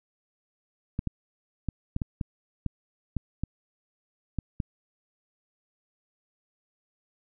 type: clicks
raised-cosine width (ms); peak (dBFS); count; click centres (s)
5; -16; 11; 0.991 / 1.073 / 1.687 / 1.964 / 2.018 / 2.212 / 2.663 / 3.167 / 3.436 / 4.387 / 4.602
effects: none